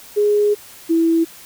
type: tone pair in turn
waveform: sine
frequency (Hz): 415.3 / 329.6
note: G#4 / E4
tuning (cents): 0 / 0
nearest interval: major third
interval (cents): 400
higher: first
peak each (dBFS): -12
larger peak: neither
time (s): 0.16-0.55 / 0.89-1.25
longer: first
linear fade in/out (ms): 20
effects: white hiss -41 dBFS RMS until 1.45 s